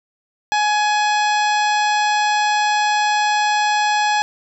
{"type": "harmonic tone", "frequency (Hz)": 840, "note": "G#5", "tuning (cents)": 19, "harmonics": [1, 2, 3, 4, 5, 6, 7, 9], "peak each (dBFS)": [-16, -22, -26, -28, -30, -32, -33, -35], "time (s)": [0.52, 4.22], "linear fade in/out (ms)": 0, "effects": []}